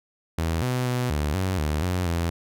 sawtooth tone with pitch steps, 81.9 / 126 / 124.3 / 74.3 / 94 / 75.5 / 90.6 / 84.5 Hz, E2 / B2 / B2 / D2 / F#2 / D2 / F#2 / E2, -11 / +35 / +12 / +21 / +28 / +48 / -36 / +43 cents, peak -19 dBFS, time 0.38-2.3 s, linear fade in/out 5 ms, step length 240 ms, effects none

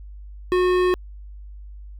sine tone with hard clipping, 363.5 Hz, F#4, 31 cents flat, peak -18 dBFS, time 0.52-0.94 s, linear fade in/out 0 ms, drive 15 dB, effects added 50 Hz sine -36 dBFS peak until 1.99 s

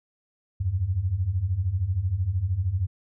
sine beating tone pair, 84 / 97 Hz, E2 / G2, +33 / -18 cents, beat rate 13 Hz, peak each -28 / -24 dBFS, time 0.6-2.87 s, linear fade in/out 10 ms, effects none

